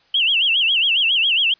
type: tone with vibrato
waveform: sine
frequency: 2960 Hz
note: F#7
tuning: in tune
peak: -14 dBFS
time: 0.14-1.54 s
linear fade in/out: 5 ms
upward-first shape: sine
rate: 7.3 Hz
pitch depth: 200 cents each way
effects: white hiss -57 dBFS RMS until 1.59 s + resampled to 11025 Hz